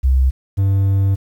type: tone pair in turn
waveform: sine / triangle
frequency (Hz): 65.41 / 97.79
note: C2 / G2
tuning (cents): 0 / -4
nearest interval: perfect fifth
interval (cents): 696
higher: second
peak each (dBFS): -10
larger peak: neither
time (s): 0.03-0.31 / 0.57-1.16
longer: second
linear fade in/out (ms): 20
effects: 8-bit